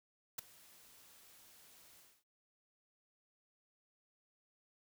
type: noise with ADSR envelope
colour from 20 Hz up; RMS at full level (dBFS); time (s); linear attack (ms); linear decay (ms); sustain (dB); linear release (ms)
white; -38; 0.38-2.24; 9; 7; -24; 260
effects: none